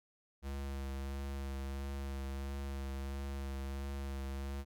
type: tone with vibrato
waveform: square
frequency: 68.5 Hz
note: C#2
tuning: 20 cents flat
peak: -39 dBFS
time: 0.42-4.65 s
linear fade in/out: 50 ms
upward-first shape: triangle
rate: 1.5 Hz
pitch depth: 22 cents each way
effects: none